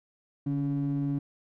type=ring-modulated tone; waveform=triangle; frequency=212.7 Hz; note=G#3; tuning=42 cents sharp; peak=-20 dBFS; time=0.46-1.19 s; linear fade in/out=10 ms; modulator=68.3 Hz; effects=tanh soft clip ceiling -21 dBFS